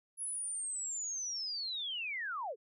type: linear sweep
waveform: sine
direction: down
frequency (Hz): 10548 to 385.8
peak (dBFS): -36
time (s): 0.17-2.56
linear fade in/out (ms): 50
effects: none